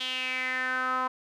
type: tone with band-pass filter sweep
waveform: sawtooth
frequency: 256.5 Hz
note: C4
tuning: 34 cents flat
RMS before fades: -30 dBFS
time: 0-1.08 s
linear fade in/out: 10 ms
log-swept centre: 3300 to 1100 Hz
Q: 5.5
effects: none